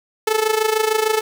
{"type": "tone with amplitude modulation", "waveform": "sawtooth", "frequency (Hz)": 435.9, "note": "A4", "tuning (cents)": -16, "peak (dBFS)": -9, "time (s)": [0.27, 1.21], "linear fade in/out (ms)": 5, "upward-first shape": "sine", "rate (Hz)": 26.6, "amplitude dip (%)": 75, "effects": ["8-bit"]}